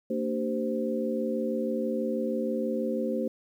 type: tone cluster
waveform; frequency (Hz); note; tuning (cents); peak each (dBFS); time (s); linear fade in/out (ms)
sine; 228.8 / 295 / 387.3 / 519; A#3 / D4 / G4 / C5; -32 / +8 / -21 / -14; -30 / -35 / -34 / -31; 0.1-3.28; 5
effects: 10-bit